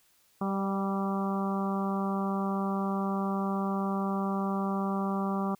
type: harmonic tone with a mistuned harmonic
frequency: 195.2 Hz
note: G3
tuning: 7 cents flat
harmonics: 1 / 2 / 3 / 4 / 5 / 6 / 7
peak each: -29 / -37 / -40 / -37 / -40 / -37 / -47 dBFS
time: 0.41-5.55 s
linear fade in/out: 5 ms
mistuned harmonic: 3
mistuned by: +20 cents
effects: white hiss -66 dBFS RMS until 5.59 s